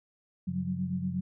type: tone cluster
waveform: sine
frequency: 94.3 / 138.4 / 181.4 / 189.8 Hz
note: F#2 / C#3 / F#3 / F#3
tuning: +33 / -2 / -34 / +44 cents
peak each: -40 / -38 / -31 / -37 dBFS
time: 0.47-1.21 s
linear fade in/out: 10 ms
effects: none